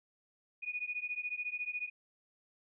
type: beating tone pair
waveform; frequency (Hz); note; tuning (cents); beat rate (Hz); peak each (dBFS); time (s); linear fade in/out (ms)
sine; 2459 / 2473; D#7 / D#7; -21 / -11; 14; -39 / -39; 0.62-1.9; 20
effects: none